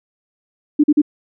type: tone bursts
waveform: sine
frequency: 296.8 Hz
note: D4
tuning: 18 cents sharp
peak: -8 dBFS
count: 3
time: 0.79-1.018 s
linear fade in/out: 10 ms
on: 48 ms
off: 42 ms
effects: none